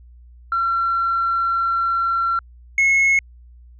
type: tone pair in turn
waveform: sine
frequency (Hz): 1361 / 2178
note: F6 / C#7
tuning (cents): -45 / -31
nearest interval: minor sixth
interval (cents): 814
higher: second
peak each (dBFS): -16 / -10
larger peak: second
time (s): 0.52-2.39 / 2.78-3.19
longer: first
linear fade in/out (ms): 2
effects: tanh soft clip ceiling -12 dBFS + added 60 Hz sine -42 dBFS peak until 3.79 s